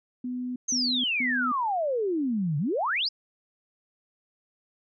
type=tone bursts; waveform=sine; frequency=249.4 Hz; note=B3; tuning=17 cents sharp; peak=-29 dBFS; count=3; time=0.24-1.52 s; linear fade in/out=5 ms; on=320 ms; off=160 ms
type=exponential two-way sweep; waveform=sine; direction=down then up; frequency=6490 to 138.59 to 5360 Hz; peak=-24 dBFS; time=0.68-3.09 s; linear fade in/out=10 ms; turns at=2.58 s
effects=none